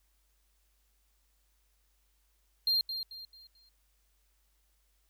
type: tone with echo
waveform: triangle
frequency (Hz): 4194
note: C8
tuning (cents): +3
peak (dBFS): -24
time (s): 2.67-2.81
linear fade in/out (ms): 2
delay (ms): 220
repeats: 4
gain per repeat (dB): -9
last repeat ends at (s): 3.69
effects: added 50 Hz sine -70 dBFS peak until 5.09 s + white hiss -75 dBFS RMS until 5.09 s